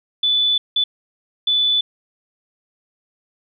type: tone bursts at uneven times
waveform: sine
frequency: 3482 Hz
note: A7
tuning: 19 cents flat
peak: -14 dBFS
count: 3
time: 0.23-0.58 / 0.76-0.84 / 1.47-1.81 s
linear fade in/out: 5 ms
effects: none